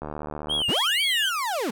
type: click train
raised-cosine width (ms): 1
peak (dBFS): -19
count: 46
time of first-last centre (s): 0.02-0.618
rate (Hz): 75.3
type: tone with vibrato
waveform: triangle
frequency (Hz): 3056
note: G7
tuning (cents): -45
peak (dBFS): -21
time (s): 0.49-1.3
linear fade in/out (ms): 20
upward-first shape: sine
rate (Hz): 3.9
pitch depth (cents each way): 150
type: linear two-way sweep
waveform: 35% pulse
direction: up then down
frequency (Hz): 46.25 to 2336 to 185.1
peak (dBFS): -23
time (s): 0.68-1.71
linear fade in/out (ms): 10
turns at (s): 1.01
effects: none